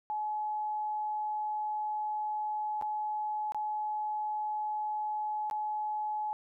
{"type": "tone with dropouts", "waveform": "sine", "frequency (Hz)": 850, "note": "G#5", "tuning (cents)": 40, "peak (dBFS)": -31, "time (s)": [0.1, 6.33], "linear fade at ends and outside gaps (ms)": 0, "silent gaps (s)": [[2.813, 2.823], [3.521, 3.546], [5.499, 5.511]], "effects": []}